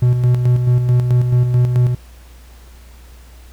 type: tone with tremolo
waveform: triangle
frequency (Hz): 123.47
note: B2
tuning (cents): 0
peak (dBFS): -7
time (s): 0.02-1.95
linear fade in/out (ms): 5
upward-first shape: square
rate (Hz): 4.6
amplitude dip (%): 45
effects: added 60 Hz sine -38 dBFS peak until 3.52 s + pink hiss -48 dBFS RMS until 3.52 s